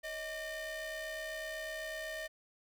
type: ring-modulated tone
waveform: 45% pulse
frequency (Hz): 598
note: D5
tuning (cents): +31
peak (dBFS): -36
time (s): 0.03-2.28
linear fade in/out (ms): 20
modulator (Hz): 1230
effects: none